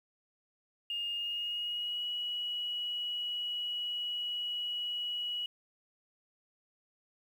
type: tone with pitch glide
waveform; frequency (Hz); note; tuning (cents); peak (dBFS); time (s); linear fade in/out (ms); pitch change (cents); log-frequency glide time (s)
sine; 2835 to 2921; F7 to F#7; +25 to -23; -33; 0.9-5.46; 2; +52; 1.17-2.05
effects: 10-bit